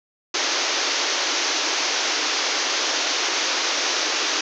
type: band-pass noise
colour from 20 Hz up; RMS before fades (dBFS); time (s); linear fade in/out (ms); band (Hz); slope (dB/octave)
white; -23; 0.34-4.41; 5; 270 to 6500; 96
effects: none